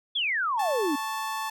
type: exponential sweep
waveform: sine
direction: down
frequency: 3520 to 267.4 Hz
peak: -24 dBFS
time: 0.15-0.96 s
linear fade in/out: 10 ms
type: tone with pitch glide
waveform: triangle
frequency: 1101 to 1108 Hz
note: C#6 to C#6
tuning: -12 to -1 cents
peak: -32 dBFS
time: 0.57-1.49 s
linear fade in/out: 10 ms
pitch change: +11 cents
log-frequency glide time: 0.78-0.99 s
type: tone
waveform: sawtooth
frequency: 879 Hz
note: A5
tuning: 2 cents flat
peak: -27 dBFS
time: 0.59-1.5 s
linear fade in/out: 5 ms
effects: none